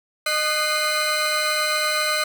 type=tone cluster; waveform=35% pulse; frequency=612 / 1232 / 1495 / 2103 / 4059 Hz; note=D#5 / D#6 / F#6 / C7 / B7; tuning=-29 / -17 / +17 / +8 / +47 cents; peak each=-25 dBFS; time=0.26-2.24 s; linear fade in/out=5 ms; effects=none